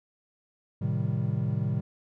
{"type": "chord", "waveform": "triangle", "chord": "A half-diminished seventh", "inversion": "none", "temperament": "equal", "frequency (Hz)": [110, 130.81, 155.56, 196], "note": ["A2", "C3", "Eb3", "G3"], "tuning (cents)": [0, 0, 0, 0], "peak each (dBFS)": [-28, -28, -30, -32], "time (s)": [0.81, 1.81], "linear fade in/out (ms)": 10, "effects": []}